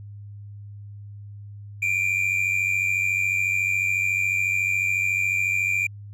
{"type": "tone pair together", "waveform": "triangle", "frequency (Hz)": [2340, 2434], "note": ["D7", "D#7"], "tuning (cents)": [-7, -39], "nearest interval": "minor second", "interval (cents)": 68, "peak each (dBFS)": -22, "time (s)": [1.82, 5.87], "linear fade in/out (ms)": 5, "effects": ["added 102 Hz sine -37 dBFS peak until 6.13 s"]}